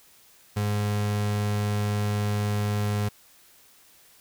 35% pulse tone, 103.83 Hz, G#2, in tune, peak -22 dBFS, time 0.56-3.09 s, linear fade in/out 10 ms, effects white hiss -56 dBFS RMS until 4.2 s

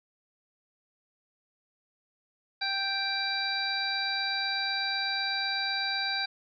harmonic tone, 784 Hz, G5, in tune, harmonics 1 / 2 / 3 / 5 / 6, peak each -36 / -33 / -37 / -33 / -34 dBFS, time 2.61-6.26 s, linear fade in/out 10 ms, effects none

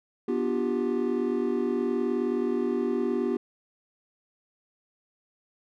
triangle chord, G dominant seventh, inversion first, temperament just, 245 / 294 / 352.8 / 392 Hz, B3 / D4 / F4 / G4, -14 / +2 / +18 / 0 cents, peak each -27 / -32 / -28 / -27 dBFS, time 0.28-3.37 s, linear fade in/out 5 ms, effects none

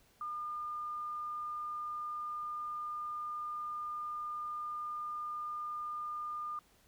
sine tone, 1209 Hz, D6, 50 cents sharp, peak -37 dBFS, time 0.21-6.59 s, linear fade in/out 2 ms, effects pink hiss -67 dBFS RMS until 6.87 s

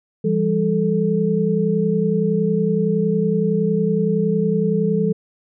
sine tone cluster, 168.1 / 198.9 / 437.6 Hz, E3 / G3 / A4, +34 / +25 / -9 cents, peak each -20 dBFS, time 0.24-5.13 s, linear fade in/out 10 ms, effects none

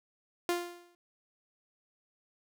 sawtooth tone with exponential decay, 349.2 Hz, F4, in tune, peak -22 dBFS, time 0.49-0.95 s, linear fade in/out 1 ms, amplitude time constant 100 ms, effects none

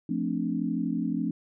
sine chord, D minor seventh, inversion first, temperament equal, 174.61 / 220 / 261.6 / 293.7 Hz, F3 / A3 / C4 / D4, 0 / 0 / 0 / 0 cents, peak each -32 / -31 / -31 / -32 dBFS, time 0.09-1.31 s, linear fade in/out 5 ms, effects none

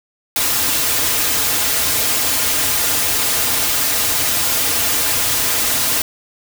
white noise with comb filter, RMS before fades -17 dBFS, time 0.36-6.02 s, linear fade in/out 2 ms, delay 5.3 ms, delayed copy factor -0.7, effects none

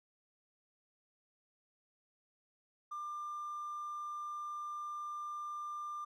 triangle tone with hard clipping, 1194 Hz, D6, 28 cents sharp, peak -40 dBFS, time 2.91-6.05 s, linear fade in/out 10 ms, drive 4 dB, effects none

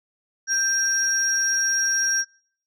sine tone pair together, 1577 / 5629 Hz, G6 / F8, +10 / +13 cents, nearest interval octave + minor seventh, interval 2203 cents, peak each -22 / -20 dBFS, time 0.47-2.25 s, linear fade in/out 50 ms, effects noise-tail reverb RT60 0.6 s tail -26 dB re dry + tanh soft clip ceiling -13 dBFS

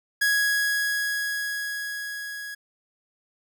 45% pulse tone with level ramp, 1663 Hz, G#6, 2 cents sharp, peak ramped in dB -19 to -34 dBFS, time 0.21-2.55 s, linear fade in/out 10 ms, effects none

